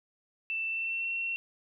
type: tone with pitch glide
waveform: sine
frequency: 2665 to 2719 Hz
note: E7 to F7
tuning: +18 to -47 cents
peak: -30 dBFS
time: 0.5-1.36 s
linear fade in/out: 0 ms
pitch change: +35 cents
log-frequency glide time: 0.67-1.11 s
effects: none